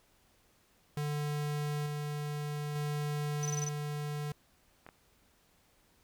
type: tone with tremolo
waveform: square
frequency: 147.8 Hz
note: D3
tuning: 11 cents sharp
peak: -33 dBFS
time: 0.97-4.32 s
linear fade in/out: 2 ms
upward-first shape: square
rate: 0.56 Hz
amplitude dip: 25%
type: tone bursts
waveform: sine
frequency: 5990 Hz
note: F#8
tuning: 20 cents sharp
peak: -35 dBFS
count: 6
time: 3.43-3.688 s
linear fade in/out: 0 ms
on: 23 ms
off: 24 ms
type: clicks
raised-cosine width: 0.5 ms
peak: -34 dBFS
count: 2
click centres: 4.865 / 4.889 s
effects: pink hiss -68 dBFS RMS until 6.03 s